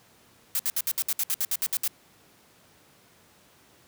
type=noise bursts; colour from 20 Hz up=blue; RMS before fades=-26 dBFS; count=13; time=0.55-1.877 s; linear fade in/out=0 ms; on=43 ms; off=64 ms; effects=pink hiss -58 dBFS RMS until 3.87 s + high-pass 100 Hz 12 dB/octave